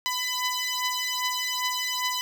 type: beating tone pair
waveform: 10% pulse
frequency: 1000 / 1002.5 Hz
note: B5 / B5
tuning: +21 / +26 cents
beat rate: 2.5 Hz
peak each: -20 / -21 dBFS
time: 0.06-2.21 s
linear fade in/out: 0 ms
effects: none